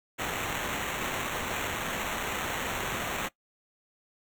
white noise with sample-and-hold, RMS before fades -33 dBFS, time 0.18-3.29 s, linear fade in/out 20 ms, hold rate 4900 Hz, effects noise-tail reverb RT60 0.1 s tail -19 dB re dry

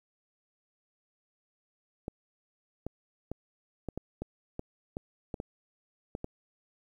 clicks, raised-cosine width 2 ms, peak -22 dBFS, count 12, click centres 2.081 / 2.866 / 3.316 / 3.887 / 3.976 / 4.22 / 4.594 / 4.969 / 5.342 / 5.401 / 6.151 / 6.244 s, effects 10-bit

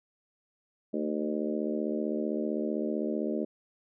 harmonic tone with a mistuned harmonic, 75.6 Hz, D#2, 49 cents flat, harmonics 3 / 4 / 5 / 6 / 7 / 8, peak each -33 / -34 / -35 / -39 / -39 / -38 dBFS, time 0.93-3.45 s, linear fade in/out 10 ms, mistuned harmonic 3, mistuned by -34 cents, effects none

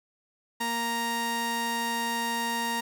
sawtooth tone pair together, 233.1 / 932.4 Hz, A#3 / A#5, 0 / 0 cents, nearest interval 2 octaves, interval 2400 cents, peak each -30 / -24 dBFS, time 0.6-2.81 s, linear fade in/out 10 ms, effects none

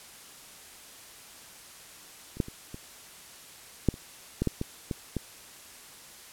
clicks, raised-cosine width 3 ms, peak -30 / -12 / -28 / -26 / -8 / -29 / -13 / -12 / -17 / -17 / -16 dBFS, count 11, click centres 2.37 / 2.402 / 2.484 / 2.744 / 3.887 / 3.941 / 4.42 / 4.473 / 4.614 / 4.912 / 5.167 s, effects white hiss -49 dBFS RMS until 6.32 s + low-pass 12000 Hz 12 dB/octave

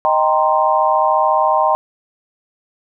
sine chord, C minor seventh, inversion first, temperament equal, 622.3 / 784 / 932.3 / 1046.5 Hz, Eb5 / G5 / Bb5 / C6, 0 / 0 / 0 / 0 cents, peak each -17 dBFS, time 0.05-1.75 s, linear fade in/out 0 ms, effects none

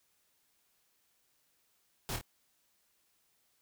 pink noise with echo, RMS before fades -37 dBFS, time 2.09-2.16 s, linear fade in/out 0 ms, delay 26 ms, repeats 2, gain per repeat -5 dB, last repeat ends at 2.212 s, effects white hiss -74 dBFS RMS until 3.61 s

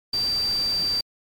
sine tone in noise, 4676 Hz, D8, 8 cents flat, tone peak -21 dBFS, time 0.13-1.01 s, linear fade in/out 5 ms, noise pink, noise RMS -37 dBFS, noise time 0.13-1.01 s, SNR +13 dB, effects MP3 96 kbps

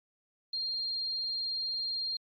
sine tone, 4206 Hz, C8, 8 cents sharp, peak -31 dBFS, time 0.53-2.17 s, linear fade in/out 5 ms, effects MP3 32 kbps

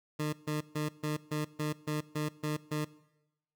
20% pulse tone bursts, 151.5 Hz, D#3, 46 cents flat, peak -26 dBFS, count 10, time 0.19-2.85 s, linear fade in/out 10 ms, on 140 ms, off 140 ms, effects noise-tail reverb RT60 0.9 s tail -20 dB re dry

